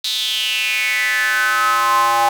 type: tone with high-pass filter sweep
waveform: square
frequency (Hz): 116.54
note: A#2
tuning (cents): 0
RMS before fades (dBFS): -17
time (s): 0.04-2.29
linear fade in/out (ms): 5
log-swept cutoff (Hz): 3900 to 840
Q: 6.5
effects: none